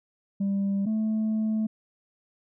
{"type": "tone pair in turn", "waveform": "sine", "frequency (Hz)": [197.8, 217.9], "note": ["G3", "A3"], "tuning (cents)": [16, -17], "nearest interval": "major second", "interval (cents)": 167, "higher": "second", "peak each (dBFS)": -21, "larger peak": "neither", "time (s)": [[0.4, 0.86], [0.86, 1.67]], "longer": "second", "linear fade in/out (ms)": 10, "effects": ["tanh soft clip ceiling -22 dBFS"]}